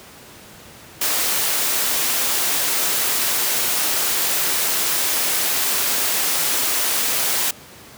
white high-pass noise, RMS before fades -20 dBFS, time 1.01-7.51 s, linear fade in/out 5 ms, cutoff 270 Hz, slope 12 dB/octave, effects pink hiss -42 dBFS RMS until 7.97 s + high-pass 80 Hz 12 dB/octave

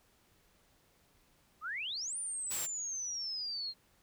sine exponential two-way sweep, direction up then down, 1170 to 9397 to 4165 Hz, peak -36 dBFS, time 1.61-3.74 s, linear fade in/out 50 ms, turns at 2.17 s
white noise, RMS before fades -40 dBFS, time 2.5-2.67 s, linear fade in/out 20 ms
effects pink hiss -69 dBFS RMS until 4.02 s

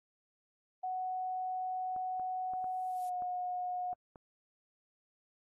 sine tone with pitch glide, 742 to 724.2 Hz, F#5 to F#5, +5 to -37 cents, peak -34 dBFS, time 0.83-3.94 s, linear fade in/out 10 ms, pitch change -42 cents, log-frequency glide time 2.87-3.14 s
clicks, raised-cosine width 1 ms, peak -38 dBFS, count 7, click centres 1.963 / 2.197 / 2.536 / 2.643 / 3.222 / 3.93 / 4.158 s
violet noise with exponential growth, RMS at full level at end -50 dBFS, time 2.44-3.09 s, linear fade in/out 5 ms, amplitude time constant 140 ms
effects AAC 32 kbps

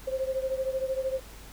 sine beating tone pair, 523.3 / 536.3 Hz, C5 / C5, 0 / +43 cents, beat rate 13 Hz, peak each -29 / -32 dBFS, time 0.07-1.2 s, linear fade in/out 10 ms, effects added 50 Hz sine -47 dBFS peak until 1.52 s + pink hiss -49 dBFS RMS until 1.52 s

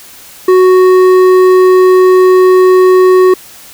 triangle tone with hard clipping, 370 Hz, F#4, in tune, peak -4 dBFS, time 0.48-3.34 s, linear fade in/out 5 ms, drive 12 dB, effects white hiss -34 dBFS RMS until 3.73 s

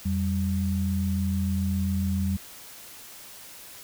sine tone pair together, 86 / 193.06 Hz, F2 / G3, -26 / -26 cents, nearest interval octave + major second, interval 1400 cents, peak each -26 dBFS, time 0.05-2.37 s, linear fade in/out 10 ms, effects white hiss -45 dBFS RMS until 3.83 s

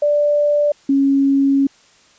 sine tone pair in turn, 587.3 / 275.3 Hz, D5 / C#4, 0 / -12 cents, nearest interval octave + minor second, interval 1312 cents, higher first, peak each -12 / -11 dBFS, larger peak second, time 0.02-0.72 / 0.89-1.67 s, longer second, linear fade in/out 5 ms, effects white hiss -51 dBFS RMS until 2.18 s + resampled to 16000 Hz

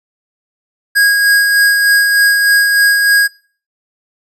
square tone with tremolo, 1641 Hz, G#6, 21 cents flat, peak -7 dBFS, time 0.95-3.28 s, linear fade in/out 20 ms, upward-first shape sine, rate 3.3 Hz, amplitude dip 35%, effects noise-tail reverb RT60 0.4 s tail -20 dB re dry + resampled to 32000 Hz

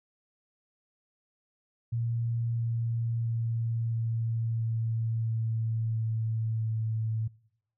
sine tone with pitch steps, 116.54 / 115.73 / 114.94 / 114.14 / 113.35 / 112.57 / 111.79 / 111.02 Hz, A#2 / A#2 / A#2 / A#2 / A#2 / A2 / A2 / A2, 0 / -12 / -24 / -36 / -48 / +40 / +28 / +16 cents, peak -27 dBFS, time 1.92-7.28 s, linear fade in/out 10 ms, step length 670 ms, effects noise-tail reverb RT60 0.8 s tail -25 dB re dry

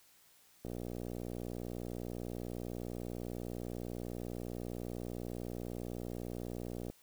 click train, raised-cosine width 2 ms, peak -29 dBFS, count 376, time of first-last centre 0.65-6.9 s, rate 60 Hz, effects white hiss -65 dBFS RMS until 7.02 s

